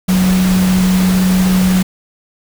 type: tone in noise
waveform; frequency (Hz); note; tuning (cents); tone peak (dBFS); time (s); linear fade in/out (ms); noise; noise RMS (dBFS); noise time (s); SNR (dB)
sine; 185.3; F#3; +3; -9; 0.08-1.83; 10; pink; -21; 0.08-1.83; +9
effects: none